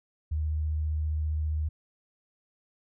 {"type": "tone with vibrato", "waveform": "sine", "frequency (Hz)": 77, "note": "D#2", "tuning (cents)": -17, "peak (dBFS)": -26, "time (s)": [0.31, 1.69], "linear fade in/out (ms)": 10, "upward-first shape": "triangle", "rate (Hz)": 15, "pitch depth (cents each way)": 16, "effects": []}